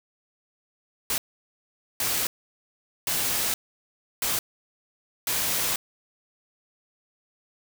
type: noise bursts at uneven times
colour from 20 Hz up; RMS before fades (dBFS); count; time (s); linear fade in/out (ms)
white; -26; 5; 1.1-1.18 / 2-2.27 / 3.07-3.54 / 4.22-4.39 / 5.27-5.76; 2
effects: none